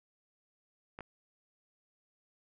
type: clicks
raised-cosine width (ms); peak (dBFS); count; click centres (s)
0.5; -29; 2; 0.989 / 1.007
effects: none